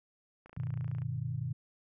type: click train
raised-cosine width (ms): 0.5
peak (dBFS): -38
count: 17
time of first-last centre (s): 0.46-1.019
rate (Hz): 28.6
type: chord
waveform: sine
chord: G augmented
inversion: none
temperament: just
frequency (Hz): 98 / 122.5 / 153.12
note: G2 / B2 / D#3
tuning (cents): 0 / -14 / -27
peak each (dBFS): -41 / -35 / -38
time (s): 0.57-1.53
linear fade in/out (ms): 5
effects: none